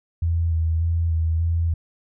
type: tone with vibrato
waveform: sine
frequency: 82.41 Hz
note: E2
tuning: in tune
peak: -18 dBFS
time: 0.22-1.74 s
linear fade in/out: 5 ms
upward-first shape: square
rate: 1.7 Hz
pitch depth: 25 cents each way
effects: none